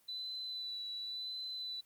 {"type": "tone with vibrato", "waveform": "sine", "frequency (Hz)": 3985, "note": "B7", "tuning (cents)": 15, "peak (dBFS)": -39, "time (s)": [0.08, 1.81], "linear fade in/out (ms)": 10, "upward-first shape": "sine", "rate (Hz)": 0.92, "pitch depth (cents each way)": 22, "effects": ["white hiss -69 dBFS RMS until 1.85 s", "Opus 24 kbps"]}